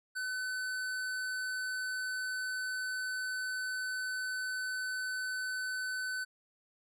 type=tone; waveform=square; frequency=1512 Hz; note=F#6; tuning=37 cents sharp; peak=-35 dBFS; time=0.15-6.25 s; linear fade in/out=20 ms; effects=low-pass 12000 Hz 12 dB/octave